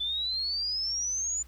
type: exponential sweep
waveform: sine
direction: up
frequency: 3478 to 7080 Hz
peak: -28 dBFS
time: 0-1.43 s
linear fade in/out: 10 ms
effects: added 60 Hz sine -49 dBFS peak until 1.47 s + pink hiss -60 dBFS RMS until 1.47 s